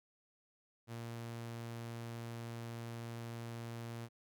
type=tone; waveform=sawtooth; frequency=116.54 Hz; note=A#2; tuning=in tune; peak=-39 dBFS; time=0.87-4.09 s; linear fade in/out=50 ms; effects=none